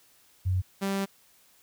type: tone pair in turn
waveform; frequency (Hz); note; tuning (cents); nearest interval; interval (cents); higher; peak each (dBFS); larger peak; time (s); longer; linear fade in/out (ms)
sine / sawtooth; 92.5 / 196; F#2 / G3; 0 / 0; octave + minor second; 1300; second; -23; neither; 0.45-0.62 / 0.81-1.06; second; 20
effects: white hiss -61 dBFS RMS until 1.62 s